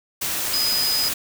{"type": "tone in noise", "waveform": "sine", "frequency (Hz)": 4987, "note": "D#8", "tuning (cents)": 3, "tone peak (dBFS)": -20, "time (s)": [0.53, 1.09], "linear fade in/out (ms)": 10, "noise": "white", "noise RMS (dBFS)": -25, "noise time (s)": [0.21, 1.14], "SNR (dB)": 2, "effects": []}